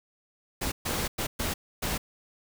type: noise bursts at uneven times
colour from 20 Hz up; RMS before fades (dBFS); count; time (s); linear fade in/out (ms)
pink; -30; 5; 0.61-0.72 / 0.85-1.08 / 1.18-1.27 / 1.39-1.54 / 1.82-1.98; 10
effects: none